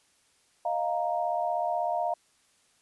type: chord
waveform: sine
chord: Eb suspended second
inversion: none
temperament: equal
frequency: 622.3 / 698.5 / 932.3 Hz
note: Eb5 / F5 / Bb5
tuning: 0 / 0 / 0 cents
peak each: -32 / -28 / -33 dBFS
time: 0.65-2.14 s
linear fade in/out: 5 ms
effects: white hiss -66 dBFS RMS until 2.81 s + resampled to 24000 Hz